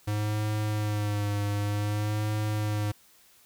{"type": "tone with vibrato", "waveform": "square", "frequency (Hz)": 104.5, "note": "G#2", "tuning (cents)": 11, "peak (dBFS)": -27, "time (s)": [0.07, 2.92], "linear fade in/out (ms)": 10, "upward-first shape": "sine", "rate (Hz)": 0.54, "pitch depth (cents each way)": 36, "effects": ["white hiss -59 dBFS RMS until 3.45 s"]}